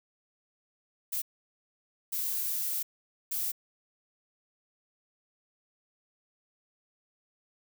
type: noise bursts at uneven times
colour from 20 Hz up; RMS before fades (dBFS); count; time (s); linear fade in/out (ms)
violet; -32; 3; 1.12-1.22 / 2.12-2.83 / 3.31-3.52; 10
effects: none